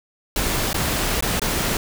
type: noise with dropouts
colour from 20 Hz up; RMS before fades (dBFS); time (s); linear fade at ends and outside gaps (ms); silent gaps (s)
pink; -22; 0.36-1.77; 2; 0.731-0.743 / 1.208-1.224 / 1.396-1.417
effects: none